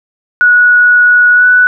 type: tone with pitch glide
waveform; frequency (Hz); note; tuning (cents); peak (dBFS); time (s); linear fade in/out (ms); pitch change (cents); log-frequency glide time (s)
sine; 1463 to 1484.3; F#6 to F#6; -20 to +5; -3; 0.41-1.67; 0; +25; 1.35-1.46
effects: none